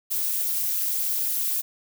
violet noise with amplitude modulation, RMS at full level -22 dBFS, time 0.1-1.62 s, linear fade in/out 20 ms, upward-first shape sine, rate 289 Hz, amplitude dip 80%, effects none

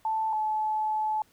sine tone pair in turn, 880 / 862.4 Hz, A5 / A5, 0 / -35 cents, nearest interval unison, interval 35 cents, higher first, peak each -25 dBFS, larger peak neither, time 0.05-0.33 / 0.33-1.22 s, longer second, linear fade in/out 2 ms, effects pink hiss -63 dBFS RMS until 1.32 s

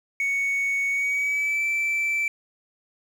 sine tone with pitch glide, 2224 to 2329 Hz, C#7 to D7, +5 to -15 cents, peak -19 dBFS, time 0.2-2.28 s, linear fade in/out 2 ms, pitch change +80 cents, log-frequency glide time 0.89-1.65 s, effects tanh soft clip ceiling -21 dBFS + 8-bit

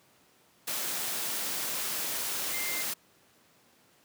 sine tone in noise, 2093 Hz, C7, in tune, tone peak -36 dBFS, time 2.53-2.83 s, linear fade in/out 10 ms, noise white, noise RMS -33 dBFS, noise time 0.67-2.94 s, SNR -6 dB, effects pink hiss -63 dBFS RMS until 4.04 s + high-pass 150 Hz 12 dB/octave

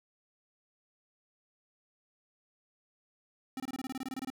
square tone bursts, 262.3 Hz, C4, 4 cents sharp, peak -36 dBFS, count 14, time 3.57-4.302 s, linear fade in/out 2 ms, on 30 ms, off 24 ms, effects none

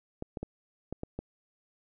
clicks, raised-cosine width 2 ms, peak -22 dBFS, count 6, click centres 0.224 / 0.372 / 0.43 / 0.926 / 1.034 / 1.19 s, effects none

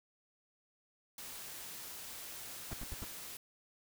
white noise, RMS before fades -47 dBFS, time 1.18-3.37 s, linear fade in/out 2 ms
brown noise bursts, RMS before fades -40 dBFS, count 4, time 2.71-3.044 s, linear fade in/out 2 ms, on 25 ms, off 78 ms
effects none

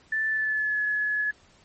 sine tone with pitch glide, 1760 to 1701 Hz, A6 to G#6, 0 to +41 cents, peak -23 dBFS, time 0.12-1.31 s, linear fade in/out 5 ms, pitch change -59 cents, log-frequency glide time 0.29-0.8 s, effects pink hiss -58 dBFS RMS until 1.64 s + MP3 32 kbps

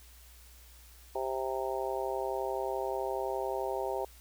harmonic tone, 131.6 Hz, C3, 10 cents sharp, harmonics 3 / 4 / 5 / 6 / 7, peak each -36 / -37 / -38 / -39 / -39 dBFS, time 1.15-4.05 s, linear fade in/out 5 ms, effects added 60 Hz sine -54 dBFS peak until 4.2 s + white hiss -58 dBFS RMS until 4.2 s

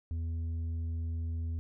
sine tone with tanh clipping, 82.41 Hz, E2, in tune, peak -33 dBFS, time 0.11-1.59 s, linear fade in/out 0 ms, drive 5 dB, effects none

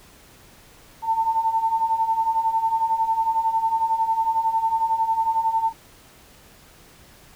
sine beating tone pair, 890 / 901 Hz, A5 / A5, +20 / +41 cents, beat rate 11 Hz, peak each -25 / -20 dBFS, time 1.02-5.73 s, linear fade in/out 50 ms, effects pink hiss -50 dBFS RMS until 7.35 s

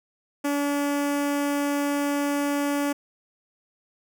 sawtooth tone with notch filter, 286.4 Hz, D4, 43 cents flat, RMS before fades -25 dBFS, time 0.44-2.93 s, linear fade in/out 10 ms, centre 4000 Hz, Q 1.6, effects none

